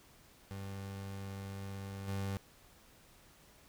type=tone with level steps; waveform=30% pulse; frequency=98 Hz; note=G2; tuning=in tune; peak=-39 / -33 dBFS; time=0.51-2.37 s; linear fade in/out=0 ms; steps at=2.07 s; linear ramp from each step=20 ms; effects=pink hiss -62 dBFS RMS until 3.68 s